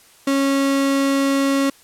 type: tone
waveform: 35% pulse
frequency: 274.9 Hz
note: C#4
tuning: 14 cents flat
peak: -14 dBFS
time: 0.27-1.7 s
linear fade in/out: 5 ms
effects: white hiss -50 dBFS RMS until 1.83 s + low-pass 12000 Hz 12 dB/octave